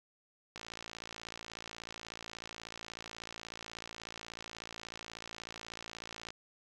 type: click train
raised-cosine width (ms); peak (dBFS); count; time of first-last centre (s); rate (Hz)
0.2; -26; 325; 0.56-6.305; 56.4
effects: none